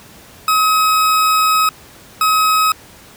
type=tone bursts at uneven times; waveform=40% pulse; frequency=1273 Hz; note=D#6; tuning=39 cents sharp; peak=-10 dBFS; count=2; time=0.48-1.69 / 2.21-2.72 s; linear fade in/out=2 ms; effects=pink hiss -41 dBFS RMS until 3.16 s + high-pass 60 Hz 12 dB/octave